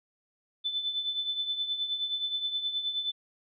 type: tone with tremolo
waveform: sine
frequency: 3515 Hz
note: A7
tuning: 2 cents flat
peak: -26 dBFS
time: 0.64-3.12 s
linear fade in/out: 20 ms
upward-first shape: triangle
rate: 9.5 Hz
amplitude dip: 70%
effects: none